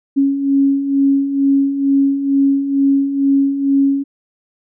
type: beating tone pair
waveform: sine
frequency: 274.4 / 276.6 Hz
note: C#4 / C#4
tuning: -17 / -4 cents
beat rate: 2.2 Hz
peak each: -19 / -12 dBFS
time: 0.16-4.04 s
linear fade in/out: 20 ms
effects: none